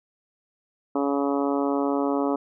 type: harmonic tone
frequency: 140.7 Hz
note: C#3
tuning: 26 cents sharp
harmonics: 2 / 3 / 4 / 5 / 6 / 7 / 8 / 9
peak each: -24 / -28 / -30 / -32 / -34 / -35 / -36 / -37 dBFS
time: 0.95-2.36 s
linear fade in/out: 5 ms
effects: none